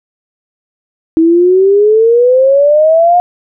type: exponential sweep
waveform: sine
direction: up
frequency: 320 to 719 Hz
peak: -4 dBFS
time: 1.17-3.2 s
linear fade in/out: 0 ms
effects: none